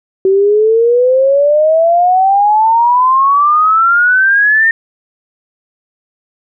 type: exponential sweep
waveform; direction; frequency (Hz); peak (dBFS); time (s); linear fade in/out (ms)
sine; up; 378.2 to 1836; -6; 0.25-4.71; 2
effects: none